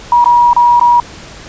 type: tone with dropouts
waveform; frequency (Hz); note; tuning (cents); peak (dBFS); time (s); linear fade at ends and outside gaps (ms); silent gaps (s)
sine; 960; B5; -49; -4; 0.12-1; 2; 0.243-0.258 / 0.532-0.564 / 0.797-0.812
effects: pink hiss -32 dBFS RMS until 1.48 s + resampled to 16000 Hz